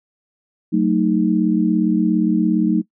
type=chord; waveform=sine; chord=D# diminished; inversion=first; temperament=just; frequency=186.68 / 224 / 311.1 Hz; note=F#3 / A3 / D#4; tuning=+16 / +31 / 0 cents; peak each=-18 dBFS; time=0.72-2.82 s; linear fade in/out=20 ms; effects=noise-tail reverb RT60 0.1 s tail -21 dB re dry